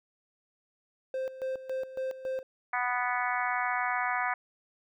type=tone with tremolo; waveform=triangle; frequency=523.3 Hz; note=C5; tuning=in tune; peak=-28 dBFS; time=1.14-2.43 s; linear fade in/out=2 ms; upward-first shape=square; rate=3.6 Hz; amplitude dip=75%
type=harmonic tone; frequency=246.9 Hz; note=B3; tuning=in tune; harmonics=3 / 4 / 5 / 6 / 7 / 8 / 9; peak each=-33 / -34 / -35 / -36 / -36 / -37 / -38 dBFS; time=2.73-4.34 s; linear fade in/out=5 ms
effects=none